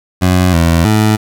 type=tone with pitch steps; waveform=20% pulse; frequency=91.2 / 83.4 / 107.8 Hz; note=F#2 / E2 / A2; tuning=-24 / +21 / -35 cents; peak=-3 dBFS; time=0.21-1.17 s; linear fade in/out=20 ms; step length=320 ms; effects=7-bit